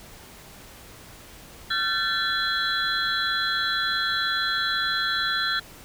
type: tone cluster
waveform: sine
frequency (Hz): 1371 / 1531 / 1754 / 3362 / 4049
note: F6 / G6 / A6 / G#7 / B7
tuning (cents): -32 / -41 / -6 / +20 / +42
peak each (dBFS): -29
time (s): 1.7-5.6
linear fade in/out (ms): 10
effects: pink hiss -46 dBFS RMS until 5.84 s